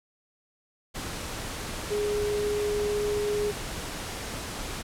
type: tone in noise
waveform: sine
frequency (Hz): 415.3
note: G#4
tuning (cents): 0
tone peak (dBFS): -25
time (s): 1.9-3.52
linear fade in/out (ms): 20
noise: pink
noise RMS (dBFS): -35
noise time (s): 0.94-4.83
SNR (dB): +7
effects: low-pass 11000 Hz 12 dB/octave